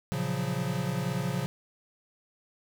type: chord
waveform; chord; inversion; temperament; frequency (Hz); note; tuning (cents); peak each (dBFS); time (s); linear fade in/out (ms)
square; Gb major seventh; first; equal; 116.54 / 138.59 / 174.61 / 185; Bb2 / Db3 / F3 / Gb3; 0 / 0 / 0 / 0; -37 / -33 / -34 / -37; 0.12-1.46; 0
effects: none